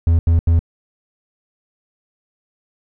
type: tone bursts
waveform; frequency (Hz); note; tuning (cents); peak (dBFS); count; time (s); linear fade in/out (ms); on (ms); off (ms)
triangle; 83.4; E2; +21; -8; 3; 0.07-0.592; 0; 120; 81
effects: none